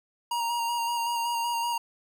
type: tone with vibrato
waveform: square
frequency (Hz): 940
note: A#5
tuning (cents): +14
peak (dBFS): -27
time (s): 0.31-1.78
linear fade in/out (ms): 5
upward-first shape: square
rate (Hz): 5.3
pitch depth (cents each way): 19
effects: none